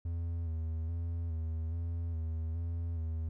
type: tone with vibrato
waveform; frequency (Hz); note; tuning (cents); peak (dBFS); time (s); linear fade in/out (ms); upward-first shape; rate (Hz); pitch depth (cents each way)
triangle; 82.41; E2; 0; -31; 0.05-3.29; 5; square; 1.2; 35
effects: none